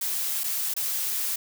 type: noise with dropouts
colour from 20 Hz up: blue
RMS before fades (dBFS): -28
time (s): 0.01-1.36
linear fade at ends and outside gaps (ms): 5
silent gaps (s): 0.436-0.44 / 0.739-0.764
effects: none